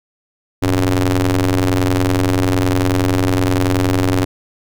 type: ring-modulated tone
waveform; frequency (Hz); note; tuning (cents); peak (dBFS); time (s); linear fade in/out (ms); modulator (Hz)
sawtooth; 90.7; F#2; -34; -6; 0.62-4.25; 10; 192
effects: none